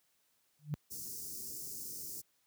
sine tone with exponential growth, 149.2 Hz, D3, 28 cents sharp, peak -29 dBFS, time 0.59-0.74 s, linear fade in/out 0 ms, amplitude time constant 31 ms
white band-stop noise, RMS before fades -44 dBFS, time 0.9-2.22 s, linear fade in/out 20 ms, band 440 to 5000 Hz, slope 48 dB/octave
effects white hiss -75 dBFS RMS until 2.46 s + high-pass 60 Hz 12 dB/octave

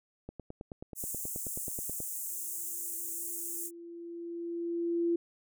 click train, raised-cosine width 2 ms, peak -28 dBFS, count 17, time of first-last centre 0.29-2.003 s, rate 9.34 Hz
pink high-pass noise, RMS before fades -38 dBFS, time 0.95-3.71 s, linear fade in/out 50 ms, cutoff 7000 Hz, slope 48 dB/octave
sine tone with exponential growth, 340.4 Hz, F4, 44 cents flat, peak -25 dBFS, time 2.3-5.16 s, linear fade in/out 5 ms, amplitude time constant 620 ms
effects none

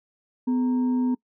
sine tone with frequency modulation, 251 Hz, B3, 28 cents sharp, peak -20 dBFS, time 0.47-1.15 s, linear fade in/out 10 ms, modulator 678 Hz, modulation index 0.24, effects noise-tail reverb RT60 0.1 s tail -24 dB re dry

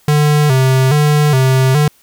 square tone with vibrato, 139.9 Hz, C#3, 16 cents sharp, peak -9 dBFS, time 0.08-1.88 s, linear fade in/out 2 ms, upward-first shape square, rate 1.2 Hz, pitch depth 110 cents each way, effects white hiss -51 dBFS RMS until 2.02 s

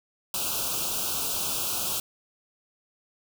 white band-stop noise, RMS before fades -29 dBFS, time 0.34-2 s, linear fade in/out 2 ms, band 1500 to 2500 Hz, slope 96 dB/octave, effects none

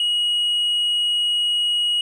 sine tone with tanh clipping, 2900 Hz, F#7, 35 cents flat, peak -18 dBFS, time 0-2.01 s, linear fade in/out 2 ms, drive 2 dB, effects none

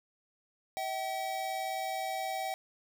square tone pair together, 645.1 / 764 Hz, E5 / G5, -38 / -45 cents, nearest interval minor third, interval 293 cents, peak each -40 / -35 dBFS, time 0.77-2.54 s, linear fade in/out 0 ms, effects none

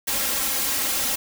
white noise with comb filter, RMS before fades -24 dBFS, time 0.07-1.16 s, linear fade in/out 10 ms, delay 3.7 ms, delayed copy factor +0.75, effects none

